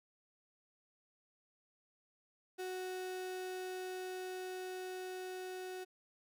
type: tone with level ramp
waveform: 35% pulse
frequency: 370 Hz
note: F#4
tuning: in tune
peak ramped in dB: -38 to -41 dBFS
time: 2.58-5.85 s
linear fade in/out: 20 ms
effects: none